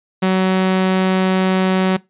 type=tone; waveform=sawtooth; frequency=187.6 Hz; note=F#3; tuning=24 cents sharp; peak=-9 dBFS; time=0.22-1.97 s; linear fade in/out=10 ms; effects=noise-tail reverb RT60 0.2 s tail -21 dB re dry + resampled to 8000 Hz